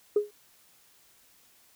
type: tone with exponential decay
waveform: sine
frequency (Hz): 415.3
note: G#4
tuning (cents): 0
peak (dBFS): -16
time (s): 0.16-0.31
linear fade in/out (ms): 5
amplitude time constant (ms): 32
effects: tanh soft clip ceiling -14 dBFS + white hiss -61 dBFS RMS until 1.75 s